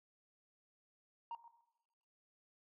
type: tone with echo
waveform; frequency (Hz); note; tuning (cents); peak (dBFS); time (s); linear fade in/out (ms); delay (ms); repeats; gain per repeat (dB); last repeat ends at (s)
sine; 932.3; A#5; 0; -39; 1.31-1.35; 2; 130; 2; -15; 1.61
effects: noise-tail reverb RT60 1.0 s tail -17 dB re dry + tanh soft clip ceiling -40 dBFS